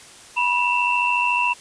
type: tone cluster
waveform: sine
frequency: 975 / 2646 / 2740 Hz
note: B5 / E7 / F7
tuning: -23 / +6 / -34 cents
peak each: -20 / -23 / -23 dBFS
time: 0.36-1.54 s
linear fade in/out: 20 ms
effects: white hiss -44 dBFS RMS until 1.6 s + resampled to 22050 Hz